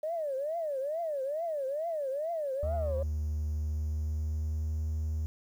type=tone with vibrato; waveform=sine; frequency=599 Hz; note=D5; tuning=34 cents sharp; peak=-30 dBFS; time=0.03-3.03 s; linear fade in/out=5 ms; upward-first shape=triangle; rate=2.3 Hz; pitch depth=260 cents each way
type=tone with pitch glide; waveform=triangle; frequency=76 to 78.05 Hz; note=D#2 to D#2; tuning=-40 to +6 cents; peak=-27 dBFS; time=2.63-5.26 s; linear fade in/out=0 ms; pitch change=+46 cents; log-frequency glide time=3.53-4.8 s
effects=tanh soft clip ceiling -23 dBFS + 10-bit